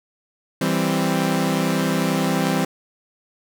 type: chord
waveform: sawtooth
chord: C major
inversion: first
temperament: equal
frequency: 164.81 / 196 / 261.6 Hz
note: E3 / G3 / C4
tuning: 0 / 0 / 0 cents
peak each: -19 dBFS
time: 0.61-2.65 s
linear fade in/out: 5 ms
effects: none